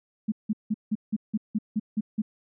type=tone bursts; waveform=sine; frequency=214.4 Hz; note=A3; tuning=45 cents flat; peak=-22 dBFS; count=10; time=0.28-2.22 s; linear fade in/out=10 ms; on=41 ms; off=170 ms; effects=none